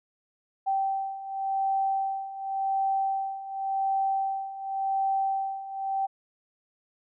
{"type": "beating tone pair", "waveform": "sine", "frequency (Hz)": [777, 777.9], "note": ["G5", "G5"], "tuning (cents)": [-16, -14], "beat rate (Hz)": 0.9, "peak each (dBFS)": [-31, -27], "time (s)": [0.66, 6.07], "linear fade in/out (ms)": 20, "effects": []}